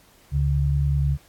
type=tone pair together; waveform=sine; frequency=71.2 / 141.42 Hz; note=C#2 / C#3; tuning=+47 / +35 cents; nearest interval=octave; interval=1188 cents; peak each=-21 dBFS; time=0.31-1.18 s; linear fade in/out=50 ms; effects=pink hiss -55 dBFS RMS until 1.28 s + AAC 64 kbps